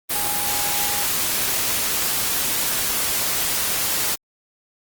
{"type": "tone in noise", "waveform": "sine", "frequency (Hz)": 821, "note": "G#5", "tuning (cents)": -20, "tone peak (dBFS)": -30, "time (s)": [0.14, 1.04], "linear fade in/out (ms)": 20, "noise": "white", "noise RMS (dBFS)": -22, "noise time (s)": [0.09, 4.16], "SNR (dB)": -11, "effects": ["Opus 32 kbps"]}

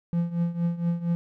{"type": "tone with tremolo", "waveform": "triangle", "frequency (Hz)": 171, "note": "F3", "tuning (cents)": -36, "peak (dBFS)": -18, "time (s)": [0.13, 1.15], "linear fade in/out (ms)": 0, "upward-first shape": "triangle", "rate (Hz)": 4.3, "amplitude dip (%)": 85, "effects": []}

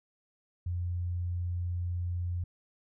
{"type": "tone", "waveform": "sine", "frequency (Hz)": 88, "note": "F2", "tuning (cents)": 14, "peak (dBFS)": -30, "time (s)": [0.66, 2.44], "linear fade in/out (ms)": 5, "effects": []}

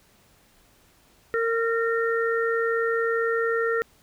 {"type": "harmonic tone", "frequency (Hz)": 458.9, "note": "A#4", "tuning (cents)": -27, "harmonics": [1, 3, 4], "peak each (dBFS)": [-23, -28, -29], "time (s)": [1.34, 3.82], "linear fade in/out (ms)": 0, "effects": ["pink hiss -59 dBFS RMS until 4.02 s"]}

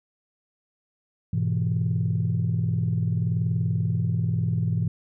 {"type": "chord", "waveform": "sine", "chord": "E major", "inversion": "first", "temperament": "just", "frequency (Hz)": [103.01, 123.61, 164.81], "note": ["G#2", "B2", "E3"], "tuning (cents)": [-14, 2, 0], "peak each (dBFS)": -25, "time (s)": [1.33, 4.88], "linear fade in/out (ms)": 5, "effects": ["tanh soft clip ceiling -15 dBFS"]}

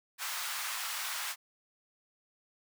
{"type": "high-pass noise", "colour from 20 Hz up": "pink", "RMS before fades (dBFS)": -37, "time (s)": [0.18, 1.36], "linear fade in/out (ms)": 50, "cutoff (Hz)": 970, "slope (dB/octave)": 24, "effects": []}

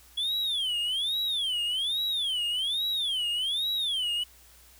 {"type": "tone with vibrato", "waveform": "triangle", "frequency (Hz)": 3322, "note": "G#7", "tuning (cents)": 0, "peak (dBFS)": -25, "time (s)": [0.17, 4.24], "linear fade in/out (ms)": 10, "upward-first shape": "sine", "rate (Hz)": 1.2, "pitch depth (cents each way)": 270, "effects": ["added 60 Hz sine -58 dBFS peak until 4.79 s", "white hiss -56 dBFS RMS until 4.79 s"]}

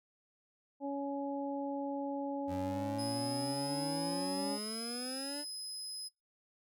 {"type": "harmonic tone", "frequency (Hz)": 280, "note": "C#4", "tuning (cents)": 18, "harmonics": [1, 2, 3], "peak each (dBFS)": [-37, -40, -42], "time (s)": [0.8, 4.59], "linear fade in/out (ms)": 50}
{"type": "exponential sweep", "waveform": "25% pulse", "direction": "up", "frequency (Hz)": [87.31, 297.9], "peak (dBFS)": -37, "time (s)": [2.47, 5.45], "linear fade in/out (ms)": 50}
{"type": "tone", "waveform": "30% pulse", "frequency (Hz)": 5060, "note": "D#8", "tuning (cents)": 28, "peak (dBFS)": -37, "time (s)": [2.98, 6.09], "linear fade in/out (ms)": 20}
{"effects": ["noise-tail reverb RT60 0.2 s tail -22 dB re dry"]}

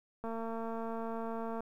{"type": "click train", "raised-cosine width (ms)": 1, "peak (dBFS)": -27, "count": 311, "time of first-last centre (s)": [0.24, 1.606], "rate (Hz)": 227, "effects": ["11-bit"]}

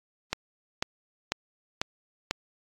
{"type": "click train", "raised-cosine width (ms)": 0.2, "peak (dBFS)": -9, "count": 5, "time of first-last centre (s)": [0.33, 2.31], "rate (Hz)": 2.02, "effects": ["AAC 48 kbps"]}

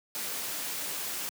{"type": "noise", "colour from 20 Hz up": "white", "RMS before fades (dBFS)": -35, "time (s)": [0.15, 1.29], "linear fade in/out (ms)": 0, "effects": ["high-pass 150 Hz 12 dB/octave"]}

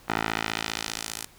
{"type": "tone with band-pass filter sweep", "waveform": "10% pulse", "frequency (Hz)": 55, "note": "A1", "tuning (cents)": 0, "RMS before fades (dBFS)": -31, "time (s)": [0.08, 1.26], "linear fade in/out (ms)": 10, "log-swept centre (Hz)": [1300, 10000], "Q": 0.8, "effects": ["pink hiss -54 dBFS RMS until 1.38 s"]}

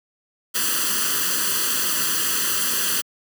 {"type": "noise with comb filter", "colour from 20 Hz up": "white", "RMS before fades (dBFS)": -22, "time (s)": [0.54, 3.02], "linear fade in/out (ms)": 20, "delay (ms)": 0.66, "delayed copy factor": 0.85, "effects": ["high-pass 200 Hz 12 dB/octave"]}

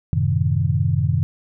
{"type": "chord", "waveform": "sine", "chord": "F# diminished seventh", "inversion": "none", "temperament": "equal", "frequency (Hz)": [92.5, 110, 130.81, 155.56], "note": ["F#2", "A2", "C3", "Eb3"], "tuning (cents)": [0, 0, 0, 0], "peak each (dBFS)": [-21, -23, -21, -22], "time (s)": [0.13, 1.23], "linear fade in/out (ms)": 0, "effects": []}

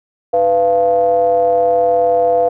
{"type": "ring-modulated tone", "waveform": "triangle", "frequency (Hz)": 95.6, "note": "G2", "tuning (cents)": -43, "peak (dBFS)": -5, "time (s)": [0.33, 2.49], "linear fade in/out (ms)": 10, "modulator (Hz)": 593, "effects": []}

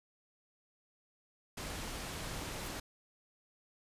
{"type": "low-pass noise", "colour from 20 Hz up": "pink", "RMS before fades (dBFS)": -42, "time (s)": [1.57, 2.8], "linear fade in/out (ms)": 5, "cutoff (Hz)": 11000, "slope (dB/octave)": 12}
{"type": "noise with exponential growth", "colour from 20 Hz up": "violet", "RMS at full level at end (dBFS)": -43, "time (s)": [2.5, 2.68], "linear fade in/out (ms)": 5, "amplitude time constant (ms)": 38}
{"effects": ["resampled to 32000 Hz"]}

